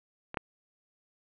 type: clicks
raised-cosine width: 0.5 ms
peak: -22 / -15 dBFS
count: 2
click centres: 0.344 / 0.372 s
effects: resampled to 8000 Hz + 7-bit